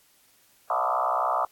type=tone with frequency modulation; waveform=sine; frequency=948 Hz; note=A#5; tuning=29 cents sharp; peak=-22 dBFS; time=0.7-1.45 s; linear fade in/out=2 ms; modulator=63.3 Hz; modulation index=5.2; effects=white hiss -61 dBFS RMS until 1.51 s + AAC 64 kbps